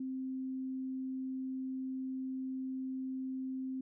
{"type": "tone", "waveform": "sine", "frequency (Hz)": 261.6, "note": "C4", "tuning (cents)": 0, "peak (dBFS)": -36, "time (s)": [0, 3.81], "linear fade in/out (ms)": 5, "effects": []}